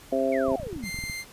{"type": "harmonic tone", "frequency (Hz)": 133.4, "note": "C3", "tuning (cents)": 34, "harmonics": [2, 3, 4, 5], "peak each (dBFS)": [-28, -30, -26, -27], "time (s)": [0.12, 0.56], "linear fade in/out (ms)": 5}
{"type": "exponential sweep", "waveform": "sine", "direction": "down", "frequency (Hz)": [2322, 164.81], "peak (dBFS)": -34, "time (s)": [0.32, 0.9], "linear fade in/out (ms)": 5}
{"type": "clicks", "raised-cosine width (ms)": 5, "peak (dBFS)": -25, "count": 12, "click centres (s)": [0.483, 0.518, 0.599, 0.632, 0.669, 0.729, 0.763, 0.839, 0.944, 0.989, 1.039, 1.098]}
{"type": "tone", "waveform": "sawtooth", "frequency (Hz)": 2093, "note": "C7", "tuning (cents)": 0, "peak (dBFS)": -29, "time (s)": [0.82, 1.25], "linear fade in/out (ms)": 50}
{"effects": ["pink hiss -49 dBFS RMS until 1.32 s", "resampled to 32000 Hz"]}